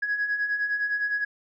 sine beating tone pair, 1661.2 / 1671 Hz, G#6 / G#6, 0 / +10 cents, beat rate 9.8 Hz, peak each -31 / -24 dBFS, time 0.02-1.25 s, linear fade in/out 10 ms, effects tanh soft clip ceiling -19 dBFS

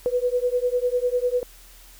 sine beating tone pair, 488.8 / 498.8 Hz, B4 / B4, -18 / +17 cents, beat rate 10 Hz, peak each -23 dBFS, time 0.06-1.43 s, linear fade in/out 0 ms, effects added 40 Hz sine -48 dBFS peak until 1.99 s + white hiss -50 dBFS RMS until 1.99 s

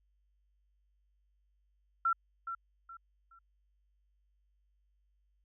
sine tone with echo, 1355 Hz, E6, 47 cents sharp, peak -26 dBFS, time 2.05-2.13 s, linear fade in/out 5 ms, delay 420 ms, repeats 3, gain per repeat -10 dB, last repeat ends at 3.39 s, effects added 50 Hz sine -70 dBFS peak until 5.44 s

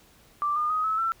sine tone with pitch steps, 1174.7 / 1214 / 1254.7 / 1296.7 / 1340.1 Hz, D6 / D#6 / D#6 / E6 / E6, 0 / -43 / +14 / -29 / +28 cents, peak -23 dBFS, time 0.42-1.12 s, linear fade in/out 0 ms, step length 140 ms, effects pink hiss -57 dBFS RMS until 1.2 s

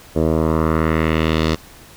10% pulse tone with low-pass filter sweep, 79.6 Hz, D#2, 40 cents sharp, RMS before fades -17 dBFS, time 0.15-1.56 s, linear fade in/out 20 ms, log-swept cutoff 560 to 4900 Hz, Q 1.7, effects pink hiss -43 dBFS RMS until 1.96 s

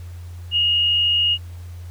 sine tone with frequency modulation, 2863 Hz, F7, 42 cents sharp, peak -15 dBFS, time 0.51-1.38 s, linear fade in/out 50 ms, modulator 73 Hz, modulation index 0.56, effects added 87 Hz sine -32 dBFS peak until 1.9 s + pink hiss -51 dBFS RMS until 1.9 s

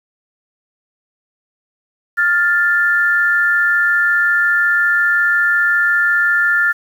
sine tone pair together, 1405.5 / 1760 Hz, F6 / A6, +11 / 0 cents, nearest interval major third, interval 389 cents, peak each -14 dBFS, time 2.17-6.73 s, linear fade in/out 20 ms, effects 7-bit

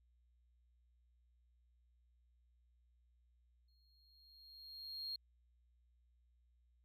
triangle tone with exponential growth, 4249 Hz, C8, 26 cents sharp, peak -38 dBFS, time 3.68-5.16 s, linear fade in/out 5 ms, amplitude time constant 320 ms, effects tanh soft clip ceiling -37 dBFS + added 60 Hz sine -70 dBFS peak until 6.84 s

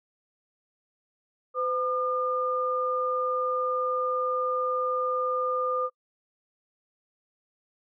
sine tone pair together, 508.3 / 1209 Hz, B4 / D6, +50 / +50 cents, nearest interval octave + minor third, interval 1500 cents, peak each -28 / -27 dBFS, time 1.54-5.9 s, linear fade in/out 50 ms, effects noise-tail reverb RT60 0.1 s tail -26 dB re dry

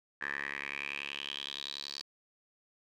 10% pulse tone with band-pass filter sweep, 70.6 Hz, C#2, 32 cents sharp, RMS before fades -40 dBFS, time 0.21-2.02 s, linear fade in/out 5 ms, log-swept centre 1700 to 4600 Hz, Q 6.2, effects none

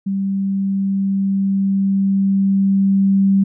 sine tone with level ramp, 195.3 Hz, G3, 6 cents flat, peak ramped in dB -17 to -10 dBFS, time 0.06-3.44 s, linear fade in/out 10 ms, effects none

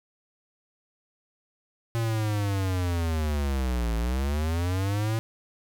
square linear two-way sweep, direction down then up, 116.54 to 55.1 to 113.7 Hz, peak -25 dBFS, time 1.95-5.19 s, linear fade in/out 0 ms, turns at 3.95 s, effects none

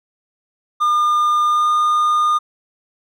triangle tone with pitch glide, 1208 to 1217.8 Hz, D6 to D#6, +48 to -38 cents, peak -11 dBFS, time 0.8-2.39 s, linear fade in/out 20 ms, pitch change +14 cents, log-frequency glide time 1.46-1.7 s, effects none

